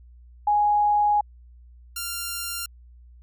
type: tone pair in turn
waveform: sine / 5% pulse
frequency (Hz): 830.6 / 1389.7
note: G#5 / F6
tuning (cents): 0 / -9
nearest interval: major sixth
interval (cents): 891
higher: second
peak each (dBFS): -17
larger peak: neither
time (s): 0.47-1.21 / 1.96-2.66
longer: first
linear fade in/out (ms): 5
effects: added 60 Hz sine -46 dBFS peak until 3.22 s